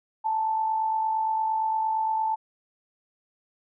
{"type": "tone with amplitude modulation", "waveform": "sine", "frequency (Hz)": 880, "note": "A5", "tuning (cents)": 0, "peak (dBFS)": -21, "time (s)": [0.24, 2.36], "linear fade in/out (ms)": 20, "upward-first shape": "sine", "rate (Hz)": 48.7, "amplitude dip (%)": 40, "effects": []}